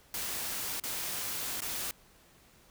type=noise with dropouts; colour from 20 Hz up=white; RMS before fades=-36 dBFS; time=0.14-1.91 s; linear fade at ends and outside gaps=1 ms; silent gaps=0.799-0.837 / 1.605-1.619 s; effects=pink hiss -61 dBFS RMS until 2.7 s